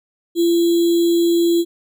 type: tone with sample-and-hold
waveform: sine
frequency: 340.2 Hz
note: F4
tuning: 45 cents flat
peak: -12 dBFS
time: 0.35-1.65 s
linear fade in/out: 50 ms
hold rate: 3675 Hz
effects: none